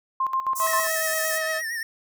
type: tone with tremolo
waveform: sine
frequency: 1056 Hz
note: C6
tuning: 16 cents sharp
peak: -20 dBFS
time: 0.2-0.87 s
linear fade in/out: 5 ms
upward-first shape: square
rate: 7.5 Hz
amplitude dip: 70%
type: high-pass noise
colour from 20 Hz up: pink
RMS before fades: -30 dBFS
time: 0.55-1.39 s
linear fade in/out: 20 ms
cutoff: 6000 Hz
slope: 48 dB/octave
type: tone with pitch glide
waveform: sawtooth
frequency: 647 to 637 Hz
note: E5 to D#5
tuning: -32 to +41 cents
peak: -23 dBFS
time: 0.59-1.62 s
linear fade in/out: 50 ms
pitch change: -27 cents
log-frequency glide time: 0.8-1.1 s
type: tone with vibrato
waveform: square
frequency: 1834 Hz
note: A#6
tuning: 29 cents flat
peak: -28 dBFS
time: 0.67-1.83 s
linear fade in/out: 2 ms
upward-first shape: sine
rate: 8.7 Hz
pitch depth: 68 cents each way
effects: none